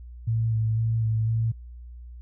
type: tone with vibrato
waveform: sine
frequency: 112 Hz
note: A2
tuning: 31 cents sharp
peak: -21 dBFS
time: 0.27-1.52 s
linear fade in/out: 10 ms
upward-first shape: square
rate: 2 Hz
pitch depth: 17 cents each way
effects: added 60 Hz sine -39 dBFS peak until 2.21 s